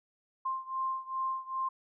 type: beating tone pair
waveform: sine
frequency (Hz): 1052 / 1054.5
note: C6 / C6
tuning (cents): +9 / +13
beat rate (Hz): 2.5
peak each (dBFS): -34 / -36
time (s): 0.45-1.69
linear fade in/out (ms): 10
effects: none